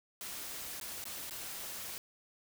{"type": "noise with dropouts", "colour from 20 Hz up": "white", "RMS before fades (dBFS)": -43, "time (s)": [0.21, 1.98], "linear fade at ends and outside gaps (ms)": 0, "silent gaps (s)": [[0.799, 0.812], [1.04, 1.054], [1.297, 1.309]], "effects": []}